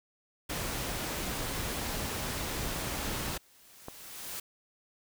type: noise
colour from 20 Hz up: pink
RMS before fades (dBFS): -35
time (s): 0.49-3.38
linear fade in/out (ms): 10
type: noise with exponential growth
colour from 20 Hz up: white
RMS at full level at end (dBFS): -38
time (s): 2.88-4.4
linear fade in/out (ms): 5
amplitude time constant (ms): 330
type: click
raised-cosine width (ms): 1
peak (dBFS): -25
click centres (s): 3.884
effects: none